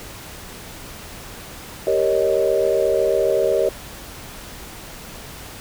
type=chord; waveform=sine; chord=Eb dominant seventh; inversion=first; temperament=equal; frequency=392 / 466.2 / 554.4 / 622.3 Hz; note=G4 / Bb4 / Db5 / Eb5; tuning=0 / 0 / 0 / 0 cents; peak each=-21 dBFS; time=1.87-3.69 s; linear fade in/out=2 ms; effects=pink hiss -37 dBFS RMS until 5.6 s